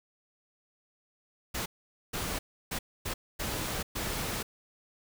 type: noise bursts at uneven times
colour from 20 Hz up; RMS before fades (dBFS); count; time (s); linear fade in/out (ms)
pink; -34; 6; 1.54-1.66 / 2.13-2.39 / 2.71-2.79 / 3.05-3.14 / 3.39-3.83 / 3.95-4.43; 10
effects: none